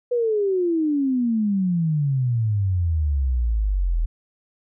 sine exponential sweep, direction down, 495.8 to 39.38 Hz, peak -18 dBFS, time 0.11-4.06 s, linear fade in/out 10 ms, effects none

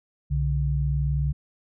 sine tone pair together, 63.9 / 143.45 Hz, C2 / D3, -40 / -40 cents, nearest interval octave + major second, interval 1400 cents, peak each -24 / -24 dBFS, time 0.3-1.33 s, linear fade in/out 20 ms, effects none

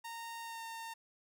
sawtooth tone with pitch glide, 923 to 911.9 Hz, A#5 to A#5, -17 to -38 cents, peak -39 dBFS, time 0.04-0.94 s, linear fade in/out 10 ms, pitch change -21 cents, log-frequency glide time 0.42-0.62 s, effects none

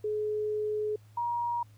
sine tone pair in turn, 424.2 / 949.8 Hz, G#4 / A#5, +37 / +32 cents, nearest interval octave + major second, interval 1395 cents, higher second, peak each -28 dBFS, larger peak neither, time 0.04-0.96 / 1.17-1.63 s, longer first, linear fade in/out 5 ms, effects added 106 Hz sine -53 dBFS peak until 1.77 s + pink hiss -66 dBFS RMS until 1.77 s

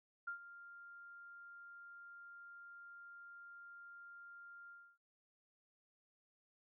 sine tone with ADSR envelope, 1396.9 Hz, F6, in tune, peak -39 dBFS, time 0.27-4.98 s, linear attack 9 ms, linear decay 100 ms, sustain -14 dB, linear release 280 ms, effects none

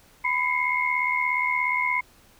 sine tone cluster, 996 / 2107 / 2184 Hz, B5 / C7 / C#7, +14 / +12 / -26 cents, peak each -26 dBFS, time 0.24-2.01 s, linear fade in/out 10 ms, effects pink hiss -56 dBFS RMS until 2.39 s

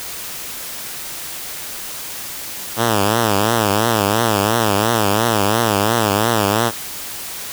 5% pulse tone with vibrato, 108 Hz, A2, 32 cents flat, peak -3 dBFS, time 2.76-6.72 s, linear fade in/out 50 ms, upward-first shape triangle, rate 2.9 Hz, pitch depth 180 cents each way, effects white hiss -29 dBFS RMS until 7.52 s

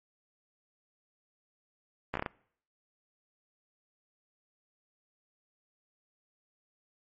slowing click train, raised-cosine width 0.5 ms, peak -17 dBFS, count 6, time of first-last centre 2.14-2.262 s, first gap 14 ms, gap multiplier 1.28, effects noise-tail reverb RT60 0.6 s tail -23 dB re dry + MP3 32 kbps

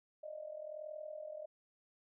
sine tone with amplitude modulation, 613 Hz, D#5, 26 cents flat, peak -40 dBFS, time 0.23-1.46 s, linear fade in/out 10 ms, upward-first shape sine, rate 41.2 Hz, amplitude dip 75%, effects none

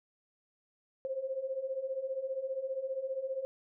sine beating tone pair, 519 / 534 Hz, C5 / C5, -14 / +35 cents, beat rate 15 Hz, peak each -39 / -35 dBFS, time 1.05-3.45 s, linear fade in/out 0 ms, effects none

